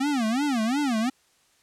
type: tone with vibrato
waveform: square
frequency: 253.3 Hz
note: B3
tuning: 44 cents sharp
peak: -23 dBFS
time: 0-1.1 s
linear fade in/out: 10 ms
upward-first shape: sine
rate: 2.8 Hz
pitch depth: 270 cents each way
effects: white hiss -63 dBFS RMS until 1.62 s + low-pass 9000 Hz 12 dB/octave

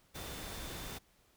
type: tone in noise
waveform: sine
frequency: 3552 Hz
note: A7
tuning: 16 cents sharp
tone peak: -54 dBFS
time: 0.14-0.99 s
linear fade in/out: 20 ms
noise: pink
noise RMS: -44 dBFS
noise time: 0.14-0.99 s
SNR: -13 dB
effects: pink hiss -69 dBFS RMS until 1.36 s

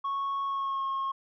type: tone with pitch glide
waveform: sine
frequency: 1104 to 1082.5 Hz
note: C#6 to C#6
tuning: -7 to -41 cents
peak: -26 dBFS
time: 0.04-1.12 s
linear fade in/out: 10 ms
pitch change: -34 cents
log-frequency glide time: 0.45-0.84 s
effects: tanh soft clip ceiling -27 dBFS

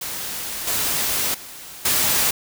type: noise with level steps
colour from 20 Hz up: white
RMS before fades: -29 / -22 / -38 / -19 dBFS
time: 0.01-2.31 s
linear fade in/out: 5 ms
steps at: 0.67 / 1.34 / 1.85 s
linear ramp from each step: 5 ms
effects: none

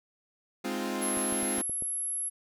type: chord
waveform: sawtooth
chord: F minor seventh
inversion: first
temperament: equal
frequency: 207.7 / 261.6 / 311.1 / 349.2 Hz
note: Ab3 / C4 / Eb4 / F4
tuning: 0 / 0 / 0 / 0 cents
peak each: -32 / -31 / -37 / -32 dBFS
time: 0.64-1.62 s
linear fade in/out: 10 ms
type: tone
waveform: sine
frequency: 11175 Hz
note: F9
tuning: in tune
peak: -30 dBFS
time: 1.01-2.3 s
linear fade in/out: 20 ms
type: clicks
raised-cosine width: 2 ms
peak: -29 dBFS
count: 6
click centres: 1.173 / 1.326 / 1.43 / 1.582 / 1.696 / 1.823 s
effects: none

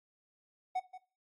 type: tone with echo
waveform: triangle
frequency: 742 Hz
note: F#5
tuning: 5 cents sharp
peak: -28 dBFS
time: 0.75-0.8 s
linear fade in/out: 10 ms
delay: 180 ms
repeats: 1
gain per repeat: -14 dB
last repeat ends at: 0.98 s
effects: noise-tail reverb RT60 0.3 s tail -17 dB re dry + AAC 32 kbps

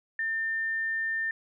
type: tone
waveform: sine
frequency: 1800 Hz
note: A6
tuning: 39 cents sharp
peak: -27 dBFS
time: 0.19-1.31 s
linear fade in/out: 2 ms
effects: none

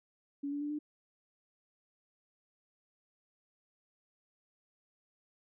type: tone with pitch steps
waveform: sine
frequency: 283.1 / 288.2 / 293.4 / 298.7 Hz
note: C#4 / D4 / D4 / D4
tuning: +37 / -33 / -2 / +29 cents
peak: -34 dBFS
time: 0.43-0.79 s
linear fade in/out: 10 ms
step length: 90 ms
effects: none

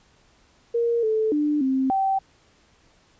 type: tone with pitch steps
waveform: sine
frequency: 468.4 / 437.4 / 297.4 / 264.3 / 774 Hz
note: A#4 / A4 / D4 / C4 / G5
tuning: +8 / -10 / +22 / +18 / -22 cents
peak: -19 dBFS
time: 0.74-2.19 s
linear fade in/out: 10 ms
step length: 290 ms
effects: pink hiss -59 dBFS RMS until 3.19 s + resampled to 16000 Hz

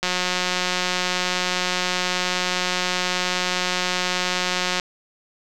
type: click train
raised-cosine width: 0.2 ms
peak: -5 dBFS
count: 864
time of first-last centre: 0.03-4.798 s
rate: 181 Hz
effects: none

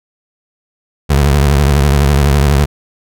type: tone with vibrato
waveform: 25% pulse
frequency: 71 Hz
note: C#2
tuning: 42 cents sharp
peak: -4 dBFS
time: 1.09-2.66 s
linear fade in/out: 20 ms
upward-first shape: triangle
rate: 12 Hz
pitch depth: 140 cents each way
effects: none

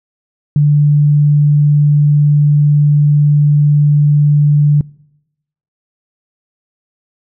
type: tone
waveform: sine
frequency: 147 Hz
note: D3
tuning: 2 cents sharp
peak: -6 dBFS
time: 0.56-4.81 s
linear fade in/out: 2 ms
effects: noise-tail reverb RT60 0.9 s tail -25 dB re dry

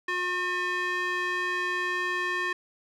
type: tone with band-pass filter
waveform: square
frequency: 360.1 Hz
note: F#4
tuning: 47 cents flat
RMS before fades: -29 dBFS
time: 0.08-2.53 s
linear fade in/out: 5 ms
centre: 1800 Hz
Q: 2.2
effects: none

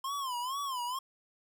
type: tone with vibrato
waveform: square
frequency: 1046 Hz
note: C6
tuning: 1 cent flat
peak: -34 dBFS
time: 0.04-0.99 s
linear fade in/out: 5 ms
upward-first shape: sine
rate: 2.2 Hz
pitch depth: 150 cents each way
effects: none

